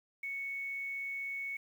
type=tone with quantisation; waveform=sine; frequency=2216 Hz; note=C#7; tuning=1 cent flat; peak=-36 dBFS; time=0.23-1.57 s; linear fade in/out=5 ms; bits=10; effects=none